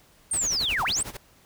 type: linear two-way sweep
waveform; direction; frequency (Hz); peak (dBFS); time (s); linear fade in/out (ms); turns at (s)
sine; down then up; 8960 to 698.5 to 8960; -23; 0.31-1.03; 5; 0.84
type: noise with tremolo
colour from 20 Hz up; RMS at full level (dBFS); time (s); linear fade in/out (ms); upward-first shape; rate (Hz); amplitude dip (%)
pink; -35; 0.33-1.17; 5; sine; 11; 85
effects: pink hiss -58 dBFS RMS until 1.45 s